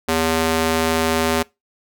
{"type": "tone with high-pass filter", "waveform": "square", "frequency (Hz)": 81, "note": "E2", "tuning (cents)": -30, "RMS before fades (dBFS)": -19, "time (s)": [0.08, 1.43], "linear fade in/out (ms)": 10, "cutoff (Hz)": 290, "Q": 0.65, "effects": ["noise-tail reverb RT60 0.2 s tail -22 dB re dry"]}